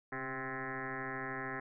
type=tone with frequency modulation; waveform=sine; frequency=1046.5 Hz; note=C6; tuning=in tune; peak=-37 dBFS; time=0.12-1.6 s; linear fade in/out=5 ms; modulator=130 Hz; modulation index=7; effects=none